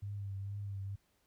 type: tone with vibrato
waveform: sine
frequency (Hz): 99.6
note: G2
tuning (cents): +28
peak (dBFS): -38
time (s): 0.02-0.96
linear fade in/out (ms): 10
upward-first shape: triangle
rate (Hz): 2.2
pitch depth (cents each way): 45
effects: pink hiss -75 dBFS RMS until 1.26 s